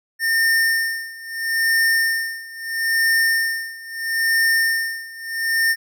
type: tone with tremolo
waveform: square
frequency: 1814 Hz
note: A#6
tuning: 48 cents flat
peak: -15 dBFS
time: 0.19-5.76 s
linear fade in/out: 50 ms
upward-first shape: sine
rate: 0.76 Hz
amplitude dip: 90%
effects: none